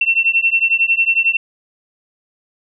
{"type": "beating tone pair", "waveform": "sine", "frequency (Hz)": [2700, 2711], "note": ["E7", "E7"], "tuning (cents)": [41, 48], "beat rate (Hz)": 11, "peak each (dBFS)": [-15, -15], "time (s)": [0.01, 1.37], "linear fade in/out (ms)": 5, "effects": []}